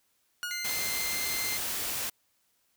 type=tone with exponential decay; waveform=sawtooth; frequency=1442 Hz; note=F#6; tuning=45 cents flat; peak=-27 dBFS; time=0.43-1.03 s; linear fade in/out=0 ms; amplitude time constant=130 ms
type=tone; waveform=20% pulse; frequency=2086 Hz; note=C7; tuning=6 cents flat; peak=-28 dBFS; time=0.51-1.57 s; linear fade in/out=0 ms
type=noise; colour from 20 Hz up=white; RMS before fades=-33 dBFS; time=0.64-2.1 s; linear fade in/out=10 ms
effects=white hiss -72 dBFS RMS until 2.76 s